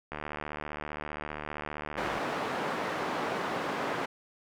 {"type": "click train", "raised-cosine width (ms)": 0.5, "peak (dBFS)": -21, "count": 156, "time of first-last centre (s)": [0.12, 2.181], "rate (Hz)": 75.2}
{"type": "band-pass noise", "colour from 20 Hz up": "white", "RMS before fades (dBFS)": -33, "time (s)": [1.97, 4.06], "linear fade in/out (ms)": 10, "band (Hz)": [190, 1200], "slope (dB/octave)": 12}
{"effects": []}